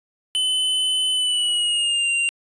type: tone with pitch glide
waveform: square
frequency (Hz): 3027 to 2776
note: F#7 to F7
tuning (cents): +39 to -11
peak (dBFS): -19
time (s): 0.35-2.29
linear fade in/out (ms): 0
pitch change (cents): -150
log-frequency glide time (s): 1.12-2.1
effects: resampled to 22050 Hz